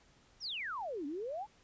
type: exponential two-way sweep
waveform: sine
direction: down then up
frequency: 5950 to 272 to 898 Hz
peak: -37 dBFS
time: 0.4-1.47 s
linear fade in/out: 50 ms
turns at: 1.06 s
effects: pink hiss -66 dBFS RMS until 1.63 s + resampled to 16000 Hz